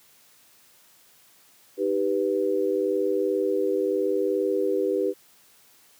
sine chord, Eb augmented, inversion none, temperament equal, 311.1 / 392 / 493.9 Hz, Eb4 / G4 / B4, 0 / 0 / 0 cents, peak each -29 / -24 / -26 dBFS, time 1.77-5.14 s, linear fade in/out 50 ms, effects white hiss -57 dBFS RMS until 5.99 s + high-pass 100 Hz 12 dB/octave

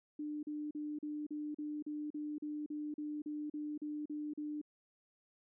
sine tone bursts, 299 Hz, D4, 31 cents sharp, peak -38 dBFS, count 16, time 0.19-4.615 s, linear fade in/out 5 ms, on 240 ms, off 39 ms, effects none

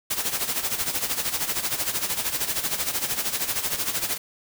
white noise with tremolo, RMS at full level -24 dBFS, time 0.1-4.18 s, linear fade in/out 10 ms, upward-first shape sine, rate 13 Hz, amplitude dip 70%, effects none

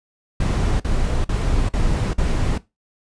brown noise bursts, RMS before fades -19 dBFS, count 5, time 0.4-2.58 s, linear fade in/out 5 ms, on 400 ms, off 45 ms, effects noise-tail reverb RT60 0.2 s tail -17 dB re dry + resampled to 22050 Hz

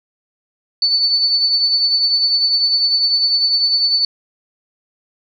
sine tone with tremolo, 4492 Hz, C#8, 22 cents sharp, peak -10 dBFS, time 0.82-4.05 s, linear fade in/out 2 ms, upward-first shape triangle, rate 10 Hz, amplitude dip 50%, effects none

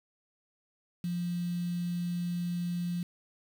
sine tone with quantisation, 174.61 Hz, F3, in tune, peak -30 dBFS, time 1.04-3.03 s, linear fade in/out 2 ms, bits 8, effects none

